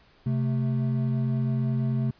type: tone pair together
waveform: triangle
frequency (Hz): 130.81 / 220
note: C3 / A3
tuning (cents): 0 / 0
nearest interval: major sixth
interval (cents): 900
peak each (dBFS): -22 / -27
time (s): 0.26-2.11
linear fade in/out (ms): 5
effects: pink hiss -59 dBFS RMS until 2.19 s + resampled to 11025 Hz